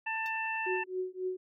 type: harmonic tone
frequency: 890 Hz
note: A5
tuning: 20 cents sharp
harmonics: 1 / 2 / 3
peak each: -36 / -36 / -36 dBFS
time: 0.06-0.84 s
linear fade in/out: 10 ms
type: tone with exponential decay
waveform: 10% pulse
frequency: 904 Hz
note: A5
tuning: 47 cents sharp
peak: -34 dBFS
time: 0.26-0.34 s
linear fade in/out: 0 ms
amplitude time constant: 16 ms
type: tone with tremolo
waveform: sine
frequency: 370 Hz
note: F#4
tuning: in tune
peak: -29 dBFS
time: 0.66-1.37 s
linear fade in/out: 10 ms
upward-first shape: triangle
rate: 3.7 Hz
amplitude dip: 100%
effects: none